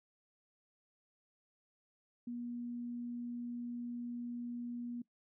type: tone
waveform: sine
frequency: 240.2 Hz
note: B3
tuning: 48 cents flat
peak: -39 dBFS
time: 2.27-5.02 s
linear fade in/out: 5 ms
effects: noise-tail reverb RT60 0.1 s tail -20 dB re dry